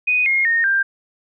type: tone with pitch steps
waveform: sine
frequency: 2489 / 2142 / 1843.2 / 1586.2 Hz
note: D#7 / C7 / A#6 / G6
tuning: 0 / +40 / -20 / +20 cents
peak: -14 dBFS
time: 0.07-0.83 s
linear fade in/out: 10 ms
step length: 190 ms
effects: none